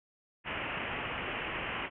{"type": "low-pass noise", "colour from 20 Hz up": "white", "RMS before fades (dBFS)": -37, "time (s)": [0.44, 1.9], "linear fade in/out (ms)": 50, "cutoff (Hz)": 3000, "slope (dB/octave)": 96, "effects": []}